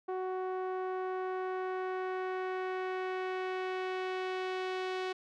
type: tone with low-pass filter sweep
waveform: sawtooth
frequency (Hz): 372.1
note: F#4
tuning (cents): +10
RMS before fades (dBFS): -36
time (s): 0.08-5.13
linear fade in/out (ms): 10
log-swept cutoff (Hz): 960 to 3700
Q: 1.1
effects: none